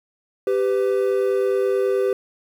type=tone pair together; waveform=triangle; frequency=392.8 / 502.1 Hz; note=G4 / B4; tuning=+4 / +29 cents; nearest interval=major third; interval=425 cents; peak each=-17 / -20 dBFS; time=0.47-2.13 s; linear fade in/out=2 ms; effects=8-bit